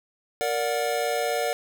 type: chord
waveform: square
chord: Bb augmented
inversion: none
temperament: just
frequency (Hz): 466.2 / 582.7 / 728.4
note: Bb4 / D5 / F#5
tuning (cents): 0 / -14 / -27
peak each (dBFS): -29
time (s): 0.41-1.53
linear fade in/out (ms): 0
effects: 9-bit